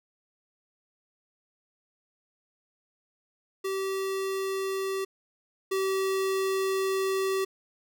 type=tone pair in turn; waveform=square; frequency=385.9 / 384.3 Hz; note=G4 / G4; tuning=-27 / -34 cents; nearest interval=unison; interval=7 cents; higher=first; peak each=-29 / -26 dBFS; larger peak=second; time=3.64-5.05 / 5.71-7.45 s; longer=second; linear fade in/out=10 ms; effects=none